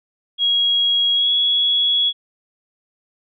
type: tone with pitch glide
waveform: sine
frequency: 3300 to 3356 Hz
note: G#7 to G#7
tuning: -12 to +17 cents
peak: -14 dBFS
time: 0.38-2.13 s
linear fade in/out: 50 ms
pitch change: +29 cents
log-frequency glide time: 1.15-1.31 s
effects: none